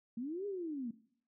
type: linear two-way sweep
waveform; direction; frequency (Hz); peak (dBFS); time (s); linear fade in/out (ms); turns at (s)
sine; up then down; 220 to 415.3 to 220; -37; 0.17-0.91; 5; 0.46
effects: noise-tail reverb RT60 0.6 s tail -18 dB re dry